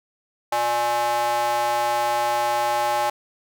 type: tone with high-pass filter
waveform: square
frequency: 119.4 Hz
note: A#2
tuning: 42 cents sharp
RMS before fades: -22 dBFS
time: 0.52-3.1 s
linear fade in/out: 5 ms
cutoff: 750 Hz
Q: 6
effects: none